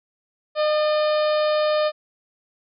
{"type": "harmonic tone with a mistuned harmonic", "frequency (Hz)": 609, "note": "D#5", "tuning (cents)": -37, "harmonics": [1, 2, 3, 4, 5, 6, 7, 8], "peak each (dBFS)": [-18, -27, -34, -36, -37, -36, -37, -39], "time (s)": [0.55, 1.92], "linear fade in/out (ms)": 50, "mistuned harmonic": 3, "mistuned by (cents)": -39, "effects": []}